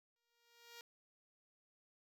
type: tone with exponential growth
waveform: 5% pulse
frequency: 470.4 Hz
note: A#4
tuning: 16 cents sharp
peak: -39 dBFS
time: 0.16-0.81 s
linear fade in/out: 1 ms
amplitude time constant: 140 ms
effects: none